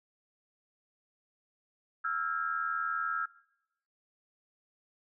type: tone cluster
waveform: sine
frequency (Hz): 1310 / 1390 / 1631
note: E6 / F6 / G#6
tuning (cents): -11 / -9 / -32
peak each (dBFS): -33 / -34 / -37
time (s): 2.04-3.26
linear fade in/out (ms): 10
effects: noise-tail reverb RT60 0.8 s tail -20 dB re dry